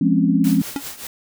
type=chord; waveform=sine; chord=Db major seventh; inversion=first; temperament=just; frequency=173.24 / 207.9 / 259.9 / 277.2 Hz; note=F3 / Ab3 / C4 / Db4; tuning=-14 / +2 / -11 / 0 cents; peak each=-19 dBFS; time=0.01-0.62 s; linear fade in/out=5 ms
type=noise with tremolo; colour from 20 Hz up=white; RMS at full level=-30 dBFS; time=0.44-1.07 s; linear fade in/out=2 ms; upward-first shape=triangle; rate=5.2 Hz; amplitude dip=80%
type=tone with exponential decay; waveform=square; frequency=280 Hz; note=C#4; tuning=18 cents sharp; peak=-18 dBFS; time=0.76-0.84 s; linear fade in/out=1 ms; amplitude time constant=16 ms
effects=none